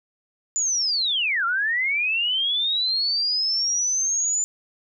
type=linear two-way sweep; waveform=sine; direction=down then up; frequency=7080 to 1339 to 7080 Hz; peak=-20 dBFS; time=0.56-4.44 s; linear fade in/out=0 ms; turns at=1.45 s; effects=none